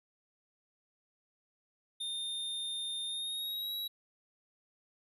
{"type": "tone with pitch glide", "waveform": "square", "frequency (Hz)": [3636, 3875], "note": ["A#7", "B7"], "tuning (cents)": [-44, -34], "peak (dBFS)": -36, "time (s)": [2, 3.88], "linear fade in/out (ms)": 10, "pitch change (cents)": 110, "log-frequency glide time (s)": [3.06, 3.74], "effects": []}